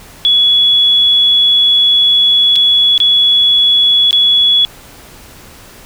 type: tone with dropouts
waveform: sine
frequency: 3385 Hz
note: G#7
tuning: 32 cents sharp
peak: -6 dBFS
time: 0.25-4.65 s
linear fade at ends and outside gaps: 0 ms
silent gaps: 2.557-2.561 / 2.978-3.002 / 4.109-4.129 s
effects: pink hiss -37 dBFS RMS until 5.85 s